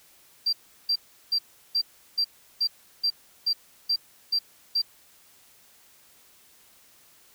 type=tone bursts; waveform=triangle; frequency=4716 Hz; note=D8; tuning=6 cents sharp; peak=-18 dBFS; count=11; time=0.46-4.819 s; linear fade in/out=10 ms; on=69 ms; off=360 ms; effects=tanh soft clip ceiling -18 dBFS + white hiss -57 dBFS RMS until 7.34 s